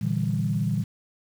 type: chord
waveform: sine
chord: E half-diminished seventh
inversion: second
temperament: equal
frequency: 116.54 / 146.83 / 164.81 / 196 Hz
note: Bb2 / D3 / E3 / G3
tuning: 0 / 0 / 0 / 0 cents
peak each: -27 / -28 / -28 / -28 dBFS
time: 0.01-0.84 s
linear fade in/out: 10 ms
effects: tanh soft clip ceiling -12 dBFS + 8-bit